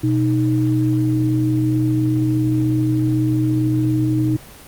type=tone pair together; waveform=sine; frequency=123.46 / 311.1 Hz; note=B2 / D#4; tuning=0 / 0 cents; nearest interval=octave + major third; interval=1600 cents; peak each=-17 dBFS; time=0.03-4.37 s; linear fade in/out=10 ms; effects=pink hiss -40 dBFS RMS until 4.67 s + Opus 24 kbps